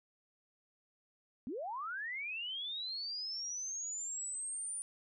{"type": "linear sweep", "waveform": "sine", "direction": "up", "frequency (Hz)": [215.6, 9397], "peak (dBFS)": -38, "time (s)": [1.47, 4.82], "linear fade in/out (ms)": 0, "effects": []}